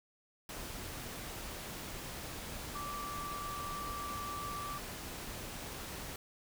sine tone in noise, 1165 Hz, D6, 14 cents flat, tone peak -40 dBFS, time 2.75-4.78 s, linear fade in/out 2 ms, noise pink, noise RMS -44 dBFS, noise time 0.49-6.16 s, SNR +1 dB, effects none

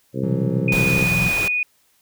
harmonic tone, 65.9 Hz, C2, 13 cents sharp, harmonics 2 / 3 / 4 / 5 / 6 / 7 / 8, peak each -26 / -28 / -29 / -30 / -31 / -31 / -32 dBFS, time 0.13-1.07 s, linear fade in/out 50 ms
triangle chord, B suspended fourth, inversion none, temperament equal, 123.47 / 164.81 / 185 Hz, B2 / E3 / F#3, 0 / 0 / 0 cents, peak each -23 dBFS, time 0.23-1.29 s, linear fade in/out 5 ms
sine tone, 2471 Hz, D#7, 13 cents flat, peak -18 dBFS, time 0.68-1.63 s, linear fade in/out 2 ms
pink noise, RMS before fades -27 dBFS, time 0.72-1.48 s, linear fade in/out 2 ms
effects white hiss -61 dBFS RMS until 2.01 s

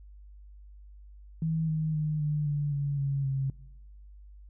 sine tone with pitch steps, 161 / 157.05 / 153.2 / 149.44 / 145.77 / 142.2 / 138.71 / 135.31 Hz, E3 / D#3 / D#3 / D3 / D3 / C#3 / C#3 / C#3, -41 / +16 / -27 / +30 / -13 / +45 / +1 / -41 cents, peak -26 dBFS, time 1.42-3.5 s, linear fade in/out 2 ms, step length 260 ms, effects noise-tail reverb RT60 1.0 s tail -21 dB re dry + added 50 Hz sine -47 dBFS peak until 4.49 s

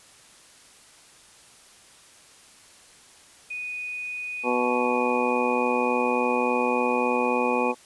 sine tone with pitch glide, 2480 to 2466 Hz, D#7 to D#7, -6 to -16 cents, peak -30 dBFS, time 3.5-7.72 s, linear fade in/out 10 ms, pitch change -10 cents, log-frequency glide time 4.66-4.99 s
harmonic tone, 123.47 Hz, B2, in tune, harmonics 2 / 3 / 4 / 5 / 6 / 7 / 8 / 9, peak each -28 / -30 / -26 / -36 / -35 / -27 / -37 / -31 dBFS, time 4.43-7.75 s, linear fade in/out 50 ms
effects white hiss -52 dBFS RMS until 7.85 s + resampled to 24000 Hz

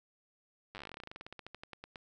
slowing click train, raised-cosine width 0.3 ms, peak -29 dBFS, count 29, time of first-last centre 0.75-1.958 s, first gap 9 ms, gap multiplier 1.1, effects none

